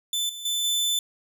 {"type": "tone with level steps", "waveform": "sawtooth", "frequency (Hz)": 3520, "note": "A7", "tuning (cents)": 0, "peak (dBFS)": [-21, -32, -21, -19], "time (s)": [0.13, 0.99], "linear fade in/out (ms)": 2, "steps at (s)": [0.29, 0.45, 0.64], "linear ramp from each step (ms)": 5, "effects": []}